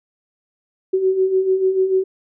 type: beating tone pair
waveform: sine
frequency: 372.7 / 379.5 Hz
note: F#4 / F#4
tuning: +13 / +44 cents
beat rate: 6.8 Hz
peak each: -22 / -15 dBFS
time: 0.93-2.04 s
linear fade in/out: 10 ms
effects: none